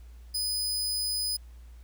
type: tone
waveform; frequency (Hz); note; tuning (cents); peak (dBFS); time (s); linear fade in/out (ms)
sawtooth; 5000; D#8; +8; -25; 0.34-1.37; 10
effects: added 59 Hz sine -45 dBFS peak until 1.83 s + pink hiss -64 dBFS RMS until 1.83 s